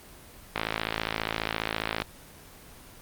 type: click train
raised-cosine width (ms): 0.3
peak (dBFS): -10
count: 81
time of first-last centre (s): 0.56-2.02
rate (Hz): 54.8
effects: pink hiss -49 dBFS RMS until 3.01 s + Opus 24 kbps